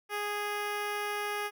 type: tone with notch filter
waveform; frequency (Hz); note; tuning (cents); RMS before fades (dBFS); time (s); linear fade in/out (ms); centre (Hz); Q
10% pulse; 413.8; G#4; -6; -34; 0.09-1.51; 50; 6900; 1.9
effects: none